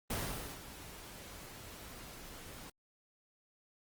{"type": "noise with ADSR envelope", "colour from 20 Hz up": "pink", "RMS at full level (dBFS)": -36, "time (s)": [0.1, 2.7], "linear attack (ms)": 6, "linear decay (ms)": 480, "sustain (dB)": -14, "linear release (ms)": 5, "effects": ["Opus 24 kbps"]}